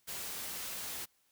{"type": "noise", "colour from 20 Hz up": "white", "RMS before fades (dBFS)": -41, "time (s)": [0.07, 1.06], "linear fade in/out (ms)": 20, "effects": ["white hiss -73 dBFS RMS until 1.31 s"]}